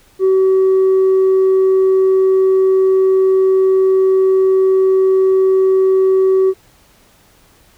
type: tone with tanh clipping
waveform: triangle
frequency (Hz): 379.9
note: F#4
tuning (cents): +46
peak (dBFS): -9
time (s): 0.19-6.54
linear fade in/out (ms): 50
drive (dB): 6
effects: pink hiss -50 dBFS RMS until 7.77 s